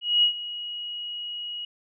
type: tone with ADSR envelope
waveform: sine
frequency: 2900 Hz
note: F#7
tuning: 35 cents flat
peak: -15 dBFS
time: 0.01-1.65 s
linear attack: 220 ms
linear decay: 96 ms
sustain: -16 dB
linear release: 4 ms
effects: none